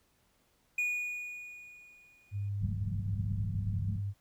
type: tone with exponential decay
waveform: triangle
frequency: 2455 Hz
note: D#7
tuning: 24 cents flat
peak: -26 dBFS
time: 0.78-2.49 s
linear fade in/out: 5 ms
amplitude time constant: 370 ms
type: tone with pitch glide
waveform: sine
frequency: 100.9 to 100.2 Hz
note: G#2 to G2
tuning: -49 to +38 cents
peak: -32 dBFS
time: 2.31-4.14 s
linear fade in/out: 50 ms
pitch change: -13 cents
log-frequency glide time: 2.45-3.98 s
type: low-pass noise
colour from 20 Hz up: white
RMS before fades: -38 dBFS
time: 2.6-4.01 s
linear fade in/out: 20 ms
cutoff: 210 Hz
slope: 96 dB/octave
effects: pink hiss -71 dBFS RMS until 4.2 s